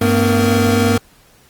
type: tone cluster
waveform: square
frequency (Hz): 98.5 / 227.9 / 251.3 / 464.9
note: G2 / A#3 / B3 / A#4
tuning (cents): +9 / -39 / +30 / -5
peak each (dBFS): -18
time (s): 0.01-0.98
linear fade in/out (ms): 5
effects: pink hiss -50 dBFS RMS until 1.49 s + Opus 32 kbps